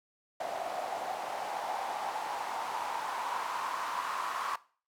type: noise with band-pass filter sweep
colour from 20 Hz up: white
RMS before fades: -36 dBFS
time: 0.4-4.56 s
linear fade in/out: 5 ms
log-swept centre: 690 to 1100 Hz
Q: 5
effects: noise-tail reverb RT60 0.4 s tail -19 dB re dry